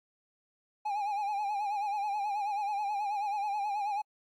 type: tone with vibrato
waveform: triangle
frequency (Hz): 821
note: G#5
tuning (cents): -20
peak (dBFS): -28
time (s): 0.85-4.02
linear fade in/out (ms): 10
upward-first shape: sine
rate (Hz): 9.3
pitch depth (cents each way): 71
effects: AAC 64 kbps